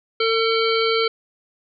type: harmonic tone with a mistuned harmonic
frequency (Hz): 451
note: A4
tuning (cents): +43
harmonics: 1 / 3 / 5 / 7 / 9 / 10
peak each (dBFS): -19 / -24 / -26 / -27 / -29 / -29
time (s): 0.2-1.08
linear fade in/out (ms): 5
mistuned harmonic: 7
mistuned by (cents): -18
effects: none